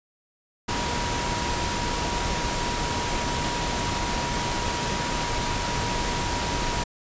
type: tone in noise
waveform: sine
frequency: 958 Hz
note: A#5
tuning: 47 cents sharp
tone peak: -31 dBFS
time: 0.68-6.84 s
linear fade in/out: 10 ms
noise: pink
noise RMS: -27 dBFS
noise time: 0.68-6.84 s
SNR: -7 dB
effects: resampled to 16000 Hz